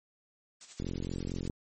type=noise with tremolo; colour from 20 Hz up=blue; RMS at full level=-43 dBFS; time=0.61-1.48 s; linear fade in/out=0 ms; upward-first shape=sine; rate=12 Hz; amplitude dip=65%
type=click train; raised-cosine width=3 ms; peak=-23 dBFS; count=32; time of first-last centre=0.8-1.498 s; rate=44.4 Hz
effects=MP3 32 kbps